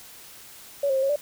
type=tone with pitch steps; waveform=sine; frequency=564 / 535 / 531 / 547 / 585 Hz; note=C#5 / C5 / C5 / C#5 / D5; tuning=+30 / +38 / +25 / -23 / -7 cents; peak=-20 dBFS; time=0.83-1.16 s; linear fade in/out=5 ms; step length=66 ms; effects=white hiss -46 dBFS RMS until 1.21 s